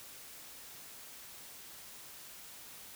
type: silence
effects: white hiss -51 dBFS RMS until 2.95 s